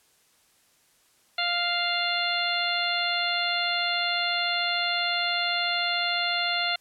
harmonic tone, 698.5 Hz, F5, in tune, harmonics 1 / 2 / 3 / 4 / 5 / 6, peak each -31 / -31 / -31 / -31 / -31 / -31 dBFS, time 1.38-6.76 s, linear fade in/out 5 ms, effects white hiss -63 dBFS RMS until 6.8 s + low-pass 12000 Hz 12 dB/octave

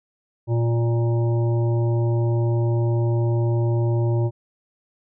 harmonic tone, 117 Hz, A#2, 7 cents sharp, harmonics 1 / 3 / 5 / 7 / 8, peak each -18 / -26 / -32 / -39 / -39 dBFS, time 0.47-4.31 s, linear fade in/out 50 ms, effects none

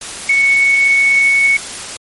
sine tone in noise, 2217 Hz, C#7, in tune, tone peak -8 dBFS, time 0.29-1.57 s, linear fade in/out 5 ms, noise white, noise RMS -26 dBFS, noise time 0.01-1.97 s, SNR +15 dB, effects MP3 48 kbps

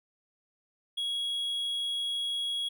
triangle tone, 3322 Hz, G#7, in tune, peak -28 dBFS, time 0.97-2.69 s, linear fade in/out 10 ms, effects none

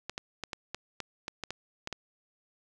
clicks, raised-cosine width 0.2 ms, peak -18 dBFS, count 11, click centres 0.096 / 0.179 / 0.437 / 0.532 / 0.746 / 1.003 / 1.281 / 1.437 / 1.506 / 1.874 / 1.927 s, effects none

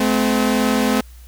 sawtooth tone pair together, 214.6 / 256.8 Hz, A3 / C4, -43 / -32 cents, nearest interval minor third, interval 311 cents, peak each -14 dBFS, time 0-1.01 s, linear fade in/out 5 ms, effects added 60 Hz sine -38 dBFS peak until 1.27 s + white hiss -51 dBFS RMS until 1.27 s

